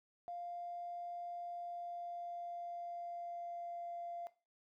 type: tone with pitch glide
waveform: triangle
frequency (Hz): 698.5 to 691.3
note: F5 to F5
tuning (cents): 0 to -18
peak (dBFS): -38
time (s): 0.28-4.27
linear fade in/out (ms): 0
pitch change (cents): -18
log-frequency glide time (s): 1.27-4
effects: noise-tail reverb RT60 0.3 s tail -19 dB re dry + tanh soft clip ceiling -40 dBFS